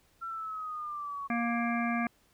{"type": "linear sweep", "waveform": "sine", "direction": "down", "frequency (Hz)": [1362, 1108], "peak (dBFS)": -35, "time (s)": [0.21, 1.28], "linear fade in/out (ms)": 20}
{"type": "harmonic tone", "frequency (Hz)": 235, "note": "A#3", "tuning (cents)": 14, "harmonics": [1, 3, 5, 7, 9, 10], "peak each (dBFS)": [-30, -35, -37, -38, -40, -40], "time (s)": [1.3, 2.07], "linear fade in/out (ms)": 2}
{"effects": ["pink hiss -67 dBFS RMS until 2.33 s"]}